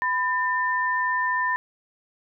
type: tone pair together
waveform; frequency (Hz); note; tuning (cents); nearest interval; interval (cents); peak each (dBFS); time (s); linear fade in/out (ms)
sine; 1000 / 1796.3; B5 / A6; +21 / +35; minor seventh; 1014; -24; 0.02-1.56; 0
effects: none